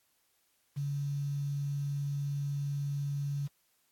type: tone with quantisation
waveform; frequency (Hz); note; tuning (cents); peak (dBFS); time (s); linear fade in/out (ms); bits
sine; 142; C#3; +42; -31; 0.76-3.48; 20; 9
effects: white hiss -73 dBFS RMS until 3.91 s + AAC 64 kbps